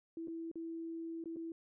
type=tone with dropouts; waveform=sine; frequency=329.6 Hz; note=E4; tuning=in tune; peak=-40 dBFS; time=0.17-1.52 s; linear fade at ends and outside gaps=2 ms; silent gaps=0.274-0.281 / 0.515-0.556 / 1.24-1.257 / 1.361-1.367 s; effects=none